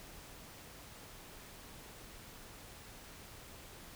silence, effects pink hiss -53 dBFS RMS until 3.95 s

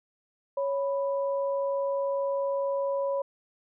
sine tone pair together, 554.4 / 987.8 Hz, C#5 / B5, 0 / 0 cents, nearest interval minor seventh, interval 1000 cents, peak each -26 / -35 dBFS, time 0.57-3.22 s, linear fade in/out 5 ms, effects none

